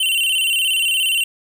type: tone with vibrato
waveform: square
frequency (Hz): 2905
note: F#7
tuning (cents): -32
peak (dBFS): -16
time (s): 0-1.24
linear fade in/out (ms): 5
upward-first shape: square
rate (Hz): 17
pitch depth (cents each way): 90
effects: 9-bit